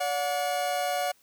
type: tone pair together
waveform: 40% pulse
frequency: 574.5 / 725 Hz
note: D5 / F#5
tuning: -38 / -35 cents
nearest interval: major third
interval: 403 cents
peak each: -30 / -27 dBFS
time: 0-1.12 s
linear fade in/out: 10 ms
effects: white hiss -63 dBFS RMS until 1.22 s